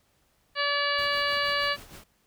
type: harmonic tone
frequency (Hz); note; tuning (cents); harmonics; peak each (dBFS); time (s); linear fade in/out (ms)
574; D5; -40; 1 / 2 / 3 / 4 / 5 / 6 / 7 / 8; -32 / -30 / -29 / -34 / -33 / -40 / -35 / -34; 0.55-1.77; 50
type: noise with tremolo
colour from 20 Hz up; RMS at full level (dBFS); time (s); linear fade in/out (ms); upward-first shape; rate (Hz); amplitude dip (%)
pink; -45; 0.98-2.04; 5; sine; 6.4; 60
effects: pink hiss -68 dBFS RMS until 2.26 s

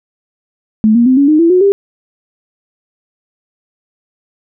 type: tone with pitch steps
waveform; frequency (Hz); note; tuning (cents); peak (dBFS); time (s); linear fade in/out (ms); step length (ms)
sine; 217 / 236.6 / 258.1 / 281.4 / 306.9 / 334.7 / 364.9 / 398; A3 / A#3 / C4 / C#4 / D#4 / E4 / F#4 / G4; -24 / +26 / -23 / +26 / -24 / +26 / -24 / +26; -5; 0.84-1.72; 0; 110
effects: none

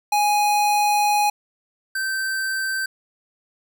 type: tone pair in turn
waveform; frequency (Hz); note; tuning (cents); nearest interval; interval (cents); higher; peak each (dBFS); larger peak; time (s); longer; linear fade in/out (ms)
square; 830.6 / 1553.1; G#5 / G6; 0 / -17; major seventh; 1083; second; -17 / -23; first; 0.12-1.3 / 1.95-2.86; first; 5
effects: none

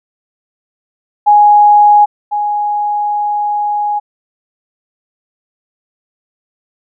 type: tone pair in turn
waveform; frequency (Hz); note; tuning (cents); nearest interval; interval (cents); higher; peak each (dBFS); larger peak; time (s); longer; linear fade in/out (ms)
sine; 830.6 / 830.6; G#5 / G#5; 0 / 0; unison; 0; neither; -3 / -12; first; 1.26-2.06 / 2.31-4; second; 20
effects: none

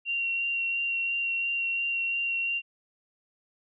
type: tone with vibrato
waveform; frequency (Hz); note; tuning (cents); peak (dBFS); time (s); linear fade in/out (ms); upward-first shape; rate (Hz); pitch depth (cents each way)
sine; 2753; F7; -25; -26; 0.05-2.62; 50; sine; 2.9; 13
effects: none

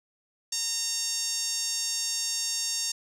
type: tone with band-pass filter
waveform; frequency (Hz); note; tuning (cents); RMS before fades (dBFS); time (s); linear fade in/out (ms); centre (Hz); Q
5% pulse; 920; A#5; -23; -30; 0.52-2.92; 5; 6000; 2.5
effects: none

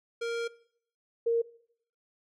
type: tone pair in turn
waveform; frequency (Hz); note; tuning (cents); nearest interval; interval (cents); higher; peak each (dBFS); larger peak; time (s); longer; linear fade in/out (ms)
square / sine; 466.2 / 464; A#4 / A#4; 0 / -8; unison; 8; first; -31 / -23; second; 0.21-0.48 / 1.26-1.42; first; 10
effects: noise-tail reverb RT60 0.6 s tail -19 dB re dry + low-pass 6000 Hz 12 dB/octave

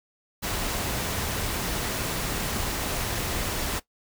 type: noise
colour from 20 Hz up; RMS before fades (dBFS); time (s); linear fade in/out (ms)
pink; -29; 0.42-3.8; 20
effects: noise-tail reverb RT60 0.1 s tail -17 dB re dry

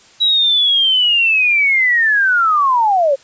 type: linear sweep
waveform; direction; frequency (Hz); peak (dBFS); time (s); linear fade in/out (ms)
sine; down; 3900 to 524; -10; 0.2-3.16; 20
effects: white hiss -46 dBFS RMS until 3.23 s + resampled to 16000 Hz

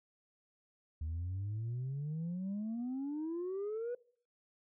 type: exponential sweep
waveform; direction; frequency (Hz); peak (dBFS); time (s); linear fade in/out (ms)
sine; up; 76.1 to 496.3; -34; 1.01-3.95; 5
effects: noise-tail reverb RT60 0.5 s tail -22 dB re dry + tanh soft clip ceiling -34 dBFS

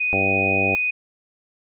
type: tone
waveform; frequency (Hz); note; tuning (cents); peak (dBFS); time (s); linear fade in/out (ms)
sine; 2489; D#7; 0; -19; 0-0.91; 10
type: harmonic tone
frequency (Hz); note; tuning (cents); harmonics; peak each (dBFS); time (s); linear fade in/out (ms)
96.7; G2; -23; 1 / 2 / 3 / 4 / 5 / 6 / 7 / 8; -29 / -29 / -29 / -29 / -29 / -29 / -29 / -29; 0.13-0.75; 0
effects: none

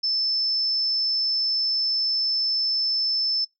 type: tone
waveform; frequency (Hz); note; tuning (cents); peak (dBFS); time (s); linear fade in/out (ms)
sine; 5274; E8; 0; -21; 0.03-3.45; 10
effects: noise-tail reverb RT60 0.2 s tail -24 dB re dry

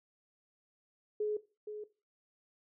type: tone with echo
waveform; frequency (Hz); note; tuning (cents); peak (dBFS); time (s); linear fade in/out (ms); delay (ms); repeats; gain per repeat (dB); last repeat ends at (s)
sine; 422.7; G#4; +31; -30; 1.2-1.37; 5; 470; 1; -9; 1.84
effects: noise-tail reverb RT60 0.3 s tail -17 dB re dry

